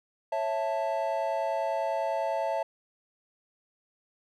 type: chord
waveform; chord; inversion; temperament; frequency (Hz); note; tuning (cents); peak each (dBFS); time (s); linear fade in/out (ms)
triangle; A major; first; just; 550 / 660 / 880; C#5 / E5 / A5; -14 / +2 / 0; -31 / -28 / -30; 0.32-2.63; 5
effects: none